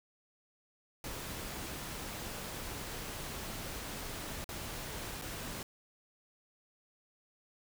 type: noise with dropouts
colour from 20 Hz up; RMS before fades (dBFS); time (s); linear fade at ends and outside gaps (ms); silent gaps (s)
pink; -42; 1.04-5.63; 2; 4.443-4.49 / 5.215-5.22
effects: none